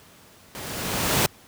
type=noise with level ramp; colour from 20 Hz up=pink; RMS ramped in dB=-36 to -18 dBFS; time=0.55-1.26 s; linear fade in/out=0 ms; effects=pink hiss -51 dBFS RMS until 1.47 s + high-pass 80 Hz 12 dB/octave